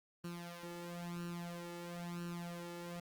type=tone with flanger; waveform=sawtooth; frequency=172.9 Hz; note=F3; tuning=17 cents flat; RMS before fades=-45 dBFS; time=0.24-3 s; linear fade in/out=5 ms; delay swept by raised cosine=0.7 to 2.3 ms; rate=1 Hz; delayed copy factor=+0.8; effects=Opus 24 kbps